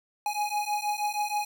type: beating tone pair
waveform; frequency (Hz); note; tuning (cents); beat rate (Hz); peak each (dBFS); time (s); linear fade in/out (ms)
square; 830.6 / 836.9; G#5 / G#5; 0 / +13; 6.3; -31; 0.26-1.45; 2
effects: none